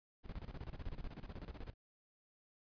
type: noise with tremolo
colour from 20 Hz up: brown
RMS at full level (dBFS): -44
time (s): 0.23-1.74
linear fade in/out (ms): 50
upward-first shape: square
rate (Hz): 16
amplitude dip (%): 80
effects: resampled to 11025 Hz